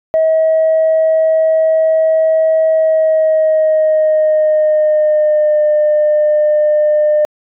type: tone with pitch glide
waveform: sine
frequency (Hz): 639 to 603.1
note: D#5 to D5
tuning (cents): +46 to +46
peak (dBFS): -7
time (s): 0.14-7.25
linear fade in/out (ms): 0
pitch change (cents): -100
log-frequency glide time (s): 2.68-5.63
effects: tanh soft clip ceiling -5 dBFS